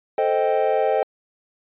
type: chord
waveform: triangle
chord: A half-diminished seventh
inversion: none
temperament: equal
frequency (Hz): 440 / 523.3 / 622.3 / 784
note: A4 / C5 / Eb5 / G5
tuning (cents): 0 / 0 / 0 / 0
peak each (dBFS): -21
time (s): 0.18-1.03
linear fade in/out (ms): 2
effects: resampled to 8000 Hz